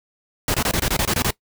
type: noise bursts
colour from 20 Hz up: pink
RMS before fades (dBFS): -20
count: 10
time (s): 0.48-1.307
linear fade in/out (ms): 2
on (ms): 62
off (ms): 23
effects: noise-tail reverb RT60 0.1 s tail -20 dB re dry